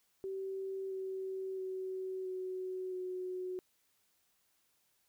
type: tone with pitch steps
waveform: sine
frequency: 384.9 / 380.5 / 376.1 / 371.8 / 367.5 Hz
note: G4 / F#4 / F#4 / F#4 / F#4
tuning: -32 / +48 / +28 / +8 / -12 cents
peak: -37 dBFS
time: 0.24-3.59 s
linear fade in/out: 0 ms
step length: 670 ms
effects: white hiss -75 dBFS RMS until 5.08 s